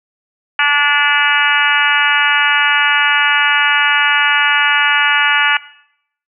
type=harmonic tone; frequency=290 Hz; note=D4; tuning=22 cents flat; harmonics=3 / 4 / 5 / 6 / 7 / 8 / 9 / 10; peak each=-20 / -20 / -16 / -16 / -21 / -18 / -20 / -20 dBFS; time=0.59-5.57 s; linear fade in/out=2 ms; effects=noise-tail reverb RT60 0.7 s tail -18 dB re dry